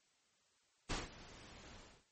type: noise with ADSR envelope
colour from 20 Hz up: pink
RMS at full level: -38 dBFS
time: 0.89-2.05 s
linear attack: 20 ms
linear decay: 170 ms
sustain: -18 dB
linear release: 290 ms
effects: white hiss -75 dBFS RMS until 2.11 s + MP3 32 kbps